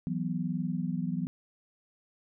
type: chord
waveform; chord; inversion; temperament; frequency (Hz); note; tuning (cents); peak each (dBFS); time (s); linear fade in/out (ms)
sine; E suspended second; none; just; 164.81 / 185.42 / 247.2; E3 / F#3 / B3; 0 / +4 / +2; -33 / -33 / -35; 0.07-1.27; 0
effects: none